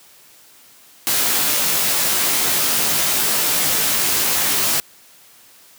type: noise with comb filter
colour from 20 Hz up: white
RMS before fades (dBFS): -18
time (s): 1.07-4.8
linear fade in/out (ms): 0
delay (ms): 16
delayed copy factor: -0.7
effects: white hiss -48 dBFS RMS until 5.78 s + high-pass 100 Hz 12 dB/octave

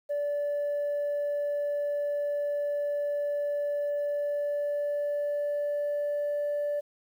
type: tone with pitch glide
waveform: sine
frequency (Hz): 580 to 583.7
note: D5 to D5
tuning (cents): -22 to -11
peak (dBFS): -25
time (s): 0.09-6.81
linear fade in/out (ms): 20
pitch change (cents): +11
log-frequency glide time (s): 3.74-6.49
effects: tanh soft clip ceiling -25 dBFS + 10-bit

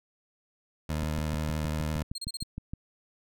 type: tone with vibrato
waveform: 20% pulse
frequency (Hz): 77.1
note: D#2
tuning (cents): -15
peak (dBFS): -24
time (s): 0.89-2.03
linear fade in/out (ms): 5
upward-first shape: sine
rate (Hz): 12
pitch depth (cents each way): 25
type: click train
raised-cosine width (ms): 5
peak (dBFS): -23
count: 12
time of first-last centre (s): 1.03-2.735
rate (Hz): 6.45
type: tone bursts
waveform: 30% pulse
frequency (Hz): 4220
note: C8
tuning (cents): +14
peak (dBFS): -31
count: 5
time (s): 2.15-2.434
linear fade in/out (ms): 5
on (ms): 32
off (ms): 31
effects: none

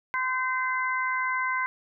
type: harmonic tone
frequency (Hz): 514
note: C5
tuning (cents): -31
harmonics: 2 / 3 / 4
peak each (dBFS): -28 / -30 / -30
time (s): 0.14-1.66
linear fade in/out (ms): 0
effects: none

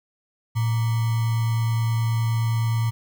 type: tone with sample-and-hold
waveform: sine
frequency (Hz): 113.7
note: A#2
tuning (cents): -43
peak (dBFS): -19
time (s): 0.55-2.91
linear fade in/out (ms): 20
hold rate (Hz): 1050
effects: none

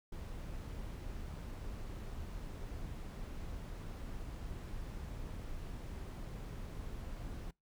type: noise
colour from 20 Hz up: brown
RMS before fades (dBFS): -44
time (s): 0.12-7.51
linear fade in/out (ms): 5
effects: noise-tail reverb RT60 0.2 s tail -25 dB re dry

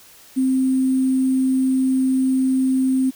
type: tone with sample-and-hold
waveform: sine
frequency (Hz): 261.6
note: C4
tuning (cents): 0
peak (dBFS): -15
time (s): 0.36-3.11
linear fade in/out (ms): 20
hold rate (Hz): 8820
effects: white hiss -47 dBFS RMS until 3.15 s

